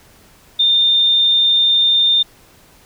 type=tone; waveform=sine; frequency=3616 Hz; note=A7; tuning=47 cents sharp; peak=-10 dBFS; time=0.59-2.23 s; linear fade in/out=10 ms; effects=pink hiss -48 dBFS RMS until 2.85 s